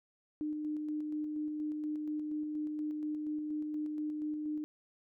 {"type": "tone with tremolo", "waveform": "sine", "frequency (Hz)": 302.9, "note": "D#4", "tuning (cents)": -46, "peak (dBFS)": -33, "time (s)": [0.41, 4.64], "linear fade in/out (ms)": 0, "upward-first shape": "square", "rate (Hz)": 4.2, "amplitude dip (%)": 25, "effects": []}